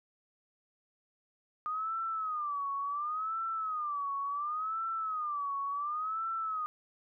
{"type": "tone with vibrato", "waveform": "sine", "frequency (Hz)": 1220, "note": "D#6", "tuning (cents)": -34, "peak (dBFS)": -32, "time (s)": [1.66, 6.66], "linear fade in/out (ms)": 0, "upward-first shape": "sine", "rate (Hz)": 0.7, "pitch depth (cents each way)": 160, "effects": []}